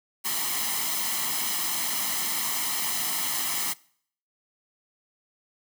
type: noise with comb filter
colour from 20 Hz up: white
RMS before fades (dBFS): -28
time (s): 0.24-3.74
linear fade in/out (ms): 20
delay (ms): 0.98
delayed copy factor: +0.7
effects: noise-tail reverb RT60 0.6 s tail -23 dB re dry + high-pass 200 Hz 12 dB/octave